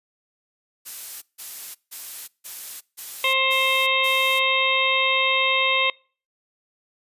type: noise bursts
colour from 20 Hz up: blue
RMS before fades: -34 dBFS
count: 7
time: 0.85-4.4 s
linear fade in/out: 20 ms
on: 370 ms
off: 160 ms
type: harmonic tone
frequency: 529 Hz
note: C5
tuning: 19 cents sharp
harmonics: 1 / 2 / 4 / 5 / 6 / 7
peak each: -28 / -25 / -23 / -24 / -26 / -26 dBFS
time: 3.24-5.9 s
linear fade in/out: 2 ms
effects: noise-tail reverb RT60 0.4 s tail -25 dB re dry + resampled to 32000 Hz